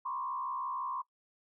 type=tone with frequency modulation; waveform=sine; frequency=1057 Hz; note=C6; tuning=17 cents sharp; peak=-34 dBFS; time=0.05-1.02 s; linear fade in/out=10 ms; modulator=65.9 Hz; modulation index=1.1; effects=noise-tail reverb RT60 0.1 s tail -20 dB re dry